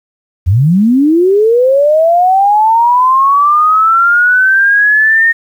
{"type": "linear sweep", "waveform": "sine", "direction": "up", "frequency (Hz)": [79.5, 1848], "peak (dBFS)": -5, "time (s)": [0.46, 5.33], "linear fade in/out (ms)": 20, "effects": ["7-bit"]}